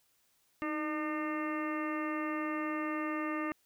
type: harmonic tone with a mistuned harmonic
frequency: 302.7 Hz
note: D#4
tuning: 48 cents flat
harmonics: 1 / 2 / 3 / 4 / 5 / 6 / 7 / 8 / 9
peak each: -35 / -42 / -48 / -39 / -53 / -43 / -45 / -57 / -49 dBFS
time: 0.62-3.52 s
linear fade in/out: 0 ms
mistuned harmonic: 1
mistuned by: +50 cents
effects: white hiss -72 dBFS RMS until 3.65 s